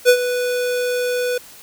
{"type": "tone with ADSR envelope", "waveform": "square", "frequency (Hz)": 493.9, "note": "B4", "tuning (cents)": 0, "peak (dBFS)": -7, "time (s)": [0.05, 1.38], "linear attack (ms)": 40, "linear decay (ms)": 74, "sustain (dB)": -12, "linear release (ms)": 5, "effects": ["white hiss -42 dBFS RMS until 1.62 s"]}